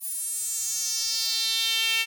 sawtooth tone with high-pass filter sweep, 450.4 Hz, A4, 40 cents sharp, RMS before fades -27 dBFS, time 0-2.06 s, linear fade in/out 50 ms, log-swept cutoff 11000 to 2600 Hz, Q 3.8, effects none

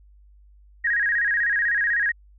sine tone with vibrato, 1760 Hz, A6, in tune, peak -19 dBFS, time 0.84-2.12 s, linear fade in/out 10 ms, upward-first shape square, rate 16 Hz, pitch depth 110 cents each way, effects added 50 Hz sine -49 dBFS peak until 2.38 s

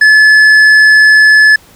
sine tone with tanh clipping, 1723 Hz, A6, 37 cents flat, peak -3 dBFS, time 0.01-1.56 s, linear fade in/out 5 ms, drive 7 dB, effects pink hiss -41 dBFS RMS until 1.75 s

